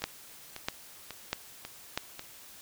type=two click trains; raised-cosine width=0.2 ms; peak=-22 / -12 dBFS; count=5 / 4; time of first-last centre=0.02-2.194 / 0.04-1.975 s; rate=1.84 / 1.55 Hz; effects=white hiss -51 dBFS RMS until 2.61 s